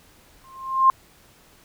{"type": "tone with exponential growth", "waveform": "sine", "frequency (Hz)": 1058, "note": "C6", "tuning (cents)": 19, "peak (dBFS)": -9, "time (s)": [0.44, 0.9], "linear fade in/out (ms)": 1, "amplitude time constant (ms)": 99, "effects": ["pink hiss -54 dBFS RMS until 1.64 s"]}